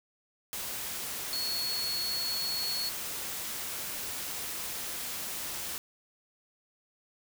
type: tone in noise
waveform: sine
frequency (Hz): 4363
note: C#8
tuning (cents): -28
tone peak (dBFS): -31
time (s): 1.33-2.89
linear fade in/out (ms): 0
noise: white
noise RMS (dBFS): -37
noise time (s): 0.53-5.78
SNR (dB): +3
effects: none